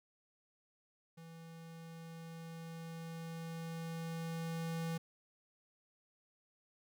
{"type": "tone with level ramp", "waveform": "square", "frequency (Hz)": 164.81, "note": "E3", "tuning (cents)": 0, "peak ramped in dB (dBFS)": [-52, -37], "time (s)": [1.17, 4.98], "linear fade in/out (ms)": 10, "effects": []}